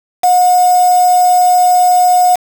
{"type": "tone with quantisation", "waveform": "sine", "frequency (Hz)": 723, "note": "F#5", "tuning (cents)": -40, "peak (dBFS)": -6, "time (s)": [0.23, 2.36], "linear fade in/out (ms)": 10, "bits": 3, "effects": []}